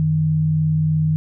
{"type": "tone pair together", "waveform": "sine", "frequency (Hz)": [92.5, 155.56], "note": ["F#2", "D#3"], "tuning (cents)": [0, 0], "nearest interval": "major sixth", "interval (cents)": 900, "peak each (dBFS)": [-26, -15], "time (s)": [0, 1.16], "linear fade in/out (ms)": 0, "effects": []}